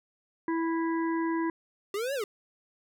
harmonic tone, 329.3 Hz, E4, 2 cents flat, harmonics 1 / 3 / 5 / 6, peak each -27 / -34 / -41 / -43 dBFS, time 0.48-1.5 s, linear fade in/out 2 ms
square linear two-way sweep, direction up then down, 385 to 579 to 385 Hz, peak -30 dBFS, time 1.94-2.24 s, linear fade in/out 2 ms, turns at 2.14 s
effects none

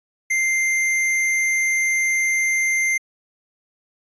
square tone, 2093 Hz, C7, in tune, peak -18 dBFS, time 0.3-2.98 s, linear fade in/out 10 ms, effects resampled to 22050 Hz

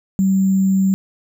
sine tone with sample-and-hold, 191.8 Hz, G3, 37 cents flat, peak -12 dBFS, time 0.19-0.94 s, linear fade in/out 0 ms, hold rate 7350 Hz, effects none

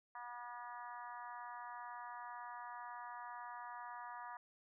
harmonic tone with a mistuned harmonic, 242 Hz, B3, 35 cents flat, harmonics 3 / 4 / 5 / 6 / 7 / 8, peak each -54 / -49 / -53 / -60 / -57 / -62 dBFS, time 0.15-4.37 s, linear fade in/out 2 ms, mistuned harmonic 8, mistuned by -15 cents, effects none

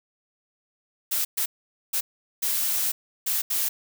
blue noise bursts at uneven times, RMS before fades -25 dBFS, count 6, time 1.11-1.25 / 1.37-1.46 / 1.93-2.01 / 2.42-2.92 / 3.26-3.42 / 3.5-3.69 s, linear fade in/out 10 ms, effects none

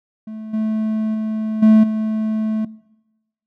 triangle tone with level steps, 217.8 Hz, A3, 17 cents flat, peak -26 / -15 / -17 / -5 / -15 dBFS, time 0.27-2.65 s, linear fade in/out 5 ms, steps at 0.53 / 1.14 / 1.62 / 1.83 s, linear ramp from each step 10 ms, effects noise-tail reverb RT60 1.0 s tail -21 dB re dry

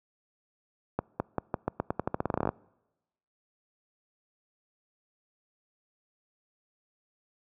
accelerating click train, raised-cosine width 1 ms, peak -13 dBFS, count 20, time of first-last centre 0.99-2.491 s, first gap 210 ms, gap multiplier 0.87, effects noise-tail reverb RT60 1.0 s tail -26 dB re dry + high-pass 80 Hz 12 dB/octave

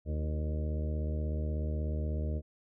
harmonic tone with a mistuned harmonic, 76.4 Hz, D#2, 31 cents flat, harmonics 1 / 2 / 3 / 4 / 5 / 6 / 7 / 8, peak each -31 / -40 / -43 / -46 / -49 / -47 / -50 / -47 dBFS, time 0.05-2.42 s, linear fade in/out 50 ms, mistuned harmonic 4, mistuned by +44 cents, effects none

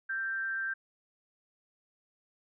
sine tone with frequency modulation, 1573 Hz, G6, 6 cents sharp, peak -31 dBFS, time 0.09-0.74 s, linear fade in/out 10 ms, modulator 218 Hz, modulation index 0.28, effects none

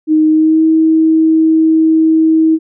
sine tone with pitch glide, 311.1 to 319.5 Hz, D#4 to D#4, 0 to +46 cents, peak -6 dBFS, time 0.07-2.59 s, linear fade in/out 50 ms, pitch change +46 cents, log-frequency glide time 0.28-0.64 s, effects none

